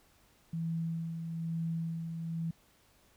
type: tone with tremolo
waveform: sine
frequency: 164.81 Hz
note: E3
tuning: in tune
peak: -31 dBFS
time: 0.53-2.51 s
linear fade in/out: 5 ms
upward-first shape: sine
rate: 1.1 Hz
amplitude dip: 45%
effects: pink hiss -66 dBFS RMS until 3.16 s